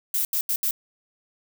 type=noise bursts at uneven times; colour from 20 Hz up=violet; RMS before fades=-24 dBFS; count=4; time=0.14-0.25 / 0.33-0.41 / 0.49-0.56 / 0.63-0.71 s; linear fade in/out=2 ms; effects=none